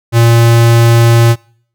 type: tone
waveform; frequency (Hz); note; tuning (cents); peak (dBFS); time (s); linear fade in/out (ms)
square; 116.54; A#2; 0; -5; 0.12-1.36; 50
effects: noise-tail reverb RT60 0.6 s tail -26 dB re dry